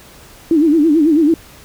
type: tone with vibrato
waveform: sine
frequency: 311.1 Hz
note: D#4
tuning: in tune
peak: -8 dBFS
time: 0.51-1.34 s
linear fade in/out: 2 ms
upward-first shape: sine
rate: 9.1 Hz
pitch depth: 140 cents each way
effects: pink hiss -41 dBFS RMS until 1.64 s